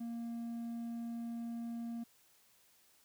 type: tone with hard clipping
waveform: sine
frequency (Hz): 233.1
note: A#3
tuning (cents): 0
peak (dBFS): -40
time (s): 0-2.04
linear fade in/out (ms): 10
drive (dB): 3
effects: white hiss -68 dBFS RMS until 3.04 s